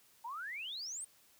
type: exponential sweep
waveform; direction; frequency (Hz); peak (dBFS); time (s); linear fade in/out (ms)
sine; up; 880 to 9150; -40; 0.24-1.05; 10
effects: white hiss -66 dBFS RMS until 1.39 s